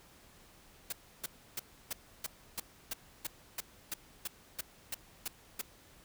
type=noise bursts; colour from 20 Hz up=white; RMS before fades=-37 dBFS; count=15; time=0.9-5.615 s; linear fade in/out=5 ms; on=25 ms; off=310 ms; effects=pink hiss -60 dBFS RMS until 6.04 s